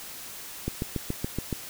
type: click train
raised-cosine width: 3 ms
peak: -15 dBFS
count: 7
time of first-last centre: 0.68-1.527 s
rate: 7.08 Hz
effects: white hiss -41 dBFS RMS until 1.69 s